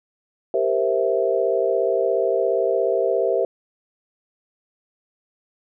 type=chord; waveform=sine; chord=C dominant seventh; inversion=second; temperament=equal; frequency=392 / 466.2 / 523.3 / 659.3 Hz; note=G4 / Bb4 / C5 / E5; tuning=0 / 0 / 0 / 0 cents; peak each=-23 dBFS; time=0.54-3.45 s; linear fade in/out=2 ms; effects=none